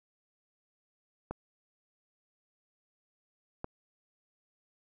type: clicks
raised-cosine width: 1 ms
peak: -22 dBFS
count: 2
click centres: 1.31 / 3.644 s
effects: none